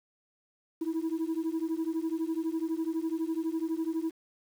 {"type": "beating tone pair", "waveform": "sine", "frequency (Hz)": [318.5, 330.5], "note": ["D#4", "E4"], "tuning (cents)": [41, 5], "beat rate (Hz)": 12, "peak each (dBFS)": -30, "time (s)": [0.81, 4.11], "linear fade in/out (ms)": 10, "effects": ["tanh soft clip ceiling -26 dBFS", "9-bit"]}